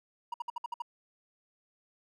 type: tone bursts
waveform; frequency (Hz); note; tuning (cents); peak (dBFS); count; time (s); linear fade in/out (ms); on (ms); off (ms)
triangle; 952; A#5; +36; -31; 7; 0.32-0.821; 5; 21; 59
effects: none